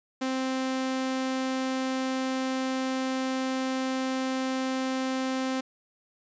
sawtooth tone, 261.6 Hz, C4, in tune, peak -23 dBFS, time 0.21-5.61 s, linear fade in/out 10 ms, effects resampled to 16000 Hz

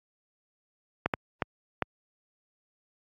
clicks, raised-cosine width 0.5 ms, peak -10 dBFS, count 4, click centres 1.06 / 1.138 / 1.422 / 1.823 s, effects high-pass 80 Hz 12 dB/octave + AAC 32 kbps

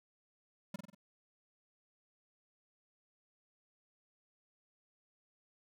square tone with echo, 196 Hz, G3, in tune, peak -38 dBFS, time 0.74-0.76 s, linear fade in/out 5 ms, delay 47 ms, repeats 4, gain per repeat -5 dB, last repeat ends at 0.948 s, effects none

